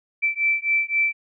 sine beating tone pair, 2328 / 2331.8 Hz, D7 / D7, -16 / -13 cents, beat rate 3.8 Hz, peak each -22 dBFS, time 0.22-1.13 s, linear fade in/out 20 ms, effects none

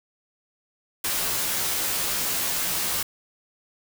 white noise with comb filter, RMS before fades -26 dBFS, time 1.04-3.03 s, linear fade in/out 5 ms, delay 14 ms, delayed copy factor -0.65, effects none

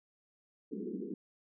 pink band-pass noise, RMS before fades -40 dBFS, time 0.71-1.14 s, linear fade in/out 5 ms, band 190 to 440 Hz, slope 96 dB/octave, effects none

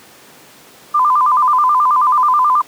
sine tone with vibrato, 1100 Hz, C#6, 14 cents flat, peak -9 dBFS, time 0.94-2.62 s, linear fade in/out 10 ms, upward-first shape square, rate 9.3 Hz, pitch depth 140 cents each way, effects pink hiss -42 dBFS RMS until 2.67 s + high-pass 200 Hz 12 dB/octave

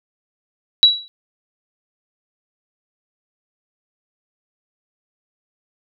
sine tone with exponential decay, 3907 Hz, B7, 19 cents flat, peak -3 dBFS, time 0.83-1.08 s, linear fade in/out 0 ms, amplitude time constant 54 ms, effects none

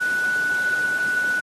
sine tone in noise, 1480 Hz, F#6, in tune, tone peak -19 dBFS, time 0-1.41 s, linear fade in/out 20 ms, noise pink, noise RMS -36 dBFS, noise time 0-1.41 s, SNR +14 dB, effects high-pass 200 Hz 12 dB/octave + AAC 32 kbps

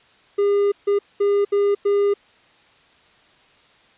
triangle tone bursts at uneven times, 404.6 Hz, G#4, 45 cents flat, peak -13 dBFS, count 5, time 0.38-0.72 / 0.87-0.99 / 1.2-1.45 / 1.52-1.75 / 1.85-2.14 s, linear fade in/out 10 ms, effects white hiss -54 dBFS RMS until 3.97 s + resampled to 8000 Hz

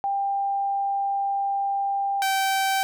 sine / sawtooth tone pair in turn, 794 / 774.5 Hz, G5 / G5, +22 / -21 cents, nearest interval unison, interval 43 cents, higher first, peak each -22 / -17 dBFS, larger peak second, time 0.04-2.22 / 2.22-2.83 s, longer first, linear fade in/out 0 ms, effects none

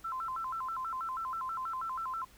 sine tone with vibrato, 1177 Hz, D6, 3 cents sharp, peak -34 dBFS, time 0.04-2.25 s, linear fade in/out 10 ms, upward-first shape square, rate 6.2 Hz, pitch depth 220 cents each way, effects added 50 Hz sine -65 dBFS peak until 2.37 s + pink hiss -60 dBFS RMS until 2.37 s

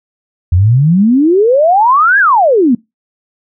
sine exponential two-way sweep, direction up then down, 82.9 to 1700 to 222.8 Hz, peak -5 dBFS, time 0.52-2.75 s, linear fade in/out 5 ms, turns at 2.19 s, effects noise-tail reverb RT60 0.2 s tail -23 dB re dry

